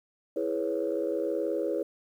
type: chord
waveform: sine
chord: C# minor seventh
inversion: first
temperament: equal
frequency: 329.6 / 415.3 / 493.9 / 554.4 Hz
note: E4 / G#4 / B4 / C#5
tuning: 0 / 0 / 0 / 0 cents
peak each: -32 dBFS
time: 0.36-1.83 s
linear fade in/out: 5 ms
effects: tanh soft clip ceiling -18 dBFS + 10-bit